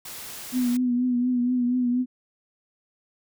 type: noise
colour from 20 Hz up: white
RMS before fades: -38 dBFS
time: 0.05-0.77 s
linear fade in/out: 5 ms
type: tone with vibrato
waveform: sine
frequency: 247.3 Hz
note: B3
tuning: 3 cents sharp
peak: -20 dBFS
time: 0.52-2.06 s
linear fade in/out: 50 ms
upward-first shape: triangle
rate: 4.2 Hz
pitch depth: 48 cents each way
effects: none